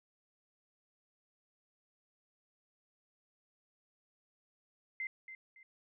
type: tone with echo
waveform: sine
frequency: 2078 Hz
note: C7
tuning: 12 cents flat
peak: -36 dBFS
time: 5-5.07 s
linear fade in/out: 2 ms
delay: 280 ms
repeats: 2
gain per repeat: -10 dB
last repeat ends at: 5.63 s
effects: none